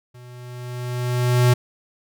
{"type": "tone with level ramp", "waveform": "square", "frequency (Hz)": 123.47, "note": "B2", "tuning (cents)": 0, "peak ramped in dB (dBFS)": [-42, -12], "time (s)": [0.14, 1.54], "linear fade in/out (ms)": 10, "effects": []}